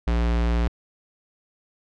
square tone, 58.2 Hz, A#1, 2 cents flat, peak -20 dBFS, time 0.07-0.68 s, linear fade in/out 5 ms, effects low-pass 4000 Hz 12 dB/octave

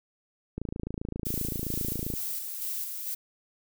click train, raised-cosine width 3 ms, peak -20 dBFS, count 44, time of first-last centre 0.58-2.138 s, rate 27.6 Hz
violet noise with tremolo, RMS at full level -33 dBFS, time 1.25-3.15 s, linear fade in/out 10 ms, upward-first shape square, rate 2.2 Hz, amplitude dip 35%
effects none

